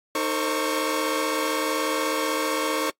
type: tone cluster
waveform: sawtooth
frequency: 310.3 / 453.8 / 529 / 1114 Hz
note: D#4 / A#4 / C5 / C#6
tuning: -5 / -47 / +19 / +8 cents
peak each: -25 dBFS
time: 0.15-2.9 s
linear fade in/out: 2 ms
effects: noise-tail reverb RT60 0.1 s tail -24 dB re dry + AAC 48 kbps